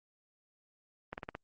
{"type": "slowing click train", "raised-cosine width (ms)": 0.5, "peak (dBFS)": -24, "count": 5, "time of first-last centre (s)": [1.13, 1.351], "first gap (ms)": 49, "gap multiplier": 1.08, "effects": ["Opus 32 kbps"]}